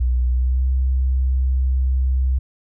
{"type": "tone with pitch glide", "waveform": "sine", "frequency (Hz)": [61.74, 64.77], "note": ["B1", "C2"], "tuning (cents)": [0, -17], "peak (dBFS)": -15, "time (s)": [0, 2.39], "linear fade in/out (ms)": 10, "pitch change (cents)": 83, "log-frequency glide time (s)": [0.29, 0.67], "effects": []}